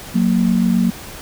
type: tone pair together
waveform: sine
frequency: 183.66 / 231.4 Hz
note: F#3 / A#3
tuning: -13 / -13 cents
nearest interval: major third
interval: 400 cents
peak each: -15 dBFS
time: 0.14-0.91 s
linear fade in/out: 20 ms
effects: pink hiss -34 dBFS RMS until 1.21 s